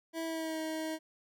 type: tone with pitch glide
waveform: 25% pulse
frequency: 326.9 to 316.7 Hz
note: E4 to D#4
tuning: -14 to +31 cents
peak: -31 dBFS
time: 0.13-0.99 s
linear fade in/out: 50 ms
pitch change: -55 cents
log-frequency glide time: 0.25-0.6 s
effects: none